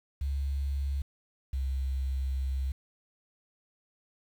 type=tone pair in turn; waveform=sine; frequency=69.3 / 66.3 Hz; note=C#2 / C2; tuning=0 / +23 cents; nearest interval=minor second; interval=77 cents; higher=first; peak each=-28 dBFS; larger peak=neither; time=0.21-1.02 / 1.53-2.72 s; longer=second; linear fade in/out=5 ms; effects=9-bit